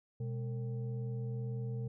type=tone with frequency modulation; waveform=sine; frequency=124 Hz; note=B2; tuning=7 cents sharp; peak=-35 dBFS; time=0.2-1.88 s; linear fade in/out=5 ms; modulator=330 Hz; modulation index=0.52; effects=none